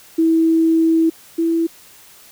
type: tone pair in turn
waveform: sine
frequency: 325.6 / 330.9 Hz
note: E4 / E4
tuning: -21 / +7 cents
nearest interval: unison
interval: 28 cents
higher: second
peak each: -11 / -14 dBFS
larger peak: first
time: 0.18-1.1 / 1.38-1.67 s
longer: first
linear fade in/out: 10 ms
effects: white hiss -45 dBFS RMS until 2.31 s